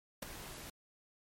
pink noise with ADSR envelope, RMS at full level -37 dBFS, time 0.22-0.7 s, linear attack 9 ms, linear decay 5 ms, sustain -11 dB, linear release 5 ms, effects MP3 64 kbps

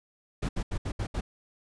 brown noise bursts at uneven times, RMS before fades -30 dBFS, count 6, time 0.42-0.49 / 0.56-0.63 / 0.71-0.78 / 0.85-0.92 / 0.99-1.07 / 1.14-1.21 s, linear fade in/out 10 ms, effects resampled to 22050 Hz

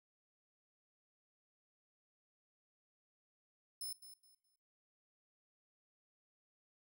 10% pulse tone with echo, 5240 Hz, E8, 11 cents flat, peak -36 dBFS, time 3.81-3.93 s, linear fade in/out 5 ms, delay 210 ms, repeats 3, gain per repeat -12 dB, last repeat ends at 4.56 s, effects noise-tail reverb RT60 0.5 s tail -18 dB re dry

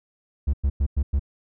triangle tone bursts, 69.3 Hz, C#2, in tune, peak -16 dBFS, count 5, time 0.47-1.195 s, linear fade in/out 10 ms, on 65 ms, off 100 ms, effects none

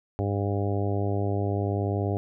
harmonic tone, 100.6 Hz, G2, 45 cents sharp, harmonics 1 / 2 / 3 / 4 / 5 / 6 / 7 / 8, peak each -26 / -35 / -33 / -32 / -37 / -37 / -36 / -41 dBFS, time 0.19-2.17 s, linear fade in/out 0 ms, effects none

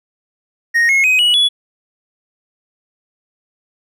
triangle tone with pitch steps, 1864.7 / 2167 / 2518 / 2926 / 3400 Hz, A#6 / C#7 / D#7 / F#7 / G#7, 0 / -40 / +20 / -20 / +40 cents, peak -8 dBFS, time 0.74-1.49 s, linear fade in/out 20 ms, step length 150 ms, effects none

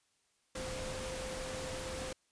sine tone in noise, 518 Hz, C5, 17 cents flat, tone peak -42 dBFS, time 0.55-2.13 s, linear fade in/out 5 ms, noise pink, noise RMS -42 dBFS, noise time 0.55-2.13 s, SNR -3 dB, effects white hiss -75 dBFS RMS until 2.31 s + resampled to 22050 Hz

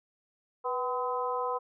harmonic tone with a mistuned harmonic, 254.3 Hz, C4, 49 cents flat, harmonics 2 / 3 / 4 / 5, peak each -33 / -37 / -32 / -38 dBFS, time 0.64-1.59 s, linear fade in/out 20 ms, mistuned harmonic 2, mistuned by -54 cents, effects none

